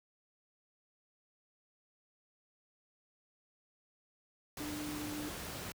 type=tone in noise; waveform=sine; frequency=298.9 Hz; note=D4; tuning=31 cents sharp; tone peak=-40 dBFS; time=4.6-5.29 s; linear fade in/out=2 ms; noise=pink; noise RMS=-43 dBFS; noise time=4.57-5.72 s; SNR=0 dB; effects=high-pass 60 Hz 12 dB/octave